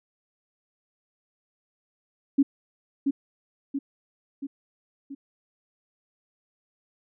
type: tone with echo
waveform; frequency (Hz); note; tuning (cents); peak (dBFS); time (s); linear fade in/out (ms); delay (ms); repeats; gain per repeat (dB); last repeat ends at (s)
sine; 277.2; C#4; 0; -15; 2.38-2.43; 10; 680; 4; -5; 5.15
effects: none